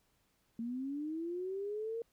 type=linear sweep; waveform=sine; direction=up; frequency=225.6 to 466.2 Hz; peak=-36 dBFS; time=0.59-2.02 s; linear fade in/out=2 ms; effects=pink hiss -75 dBFS RMS until 2.12 s